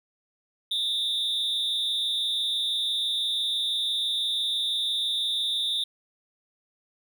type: tone with amplitude modulation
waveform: triangle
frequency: 3631 Hz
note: A#7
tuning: 46 cents flat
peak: -19 dBFS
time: 0.71-5.84 s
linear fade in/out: 5 ms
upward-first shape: sine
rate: 226 Hz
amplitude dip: 95%
effects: none